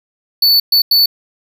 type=tone bursts at uneven times; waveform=square; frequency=4477 Hz; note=C#8; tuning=16 cents sharp; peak=-8 dBFS; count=3; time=0.42-0.6 / 0.72-0.82 / 0.91-1.06 s; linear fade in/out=5 ms; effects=8-bit